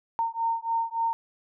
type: beating tone pair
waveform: sine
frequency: 914 / 917.5 Hz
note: A#5 / A#5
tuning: -34 / -28 cents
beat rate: 3.5 Hz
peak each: -28 dBFS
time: 0.19-1.13 s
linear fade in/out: 0 ms
effects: none